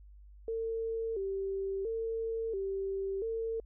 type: tone with vibrato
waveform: sine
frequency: 419.3 Hz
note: G#4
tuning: 17 cents sharp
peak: -32 dBFS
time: 0.48-3.6 s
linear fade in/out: 2 ms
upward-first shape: square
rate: 0.73 Hz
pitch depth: 130 cents each way
effects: added 50 Hz sine -51 dBFS peak until 3.65 s